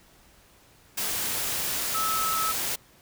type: tone in noise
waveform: sine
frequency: 1300 Hz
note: E6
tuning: 24 cents flat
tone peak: -26 dBFS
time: 1.94-2.52 s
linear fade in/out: 10 ms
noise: white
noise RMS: -29 dBFS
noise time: 0.97-2.76 s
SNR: 0 dB
effects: pink hiss -57 dBFS RMS until 3.01 s